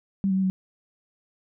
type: tone with pitch steps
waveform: sine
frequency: 195.3 / 189.3 / 191.1 / 187.6 Hz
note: G3 / F#3 / G3 / F#3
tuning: -6 / +40 / -44 / +24 cents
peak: -20 dBFS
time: 0.24-0.5 s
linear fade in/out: 0 ms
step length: 65 ms
effects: none